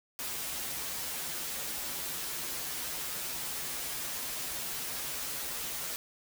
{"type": "noise with comb filter", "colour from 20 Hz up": "white", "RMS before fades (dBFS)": -37, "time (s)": [0.19, 5.96], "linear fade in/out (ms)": 0, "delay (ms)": 10, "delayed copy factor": -0.85, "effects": []}